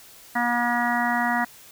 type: harmonic tone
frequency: 240 Hz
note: B3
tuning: 49 cents flat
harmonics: 1 / 3 / 4 / 5 / 6 / 7 / 8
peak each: -27 / -26 / -28 / -32 / -31 / -31 / -27 dBFS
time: 0.35-1.45 s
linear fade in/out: 10 ms
effects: white hiss -48 dBFS RMS until 1.71 s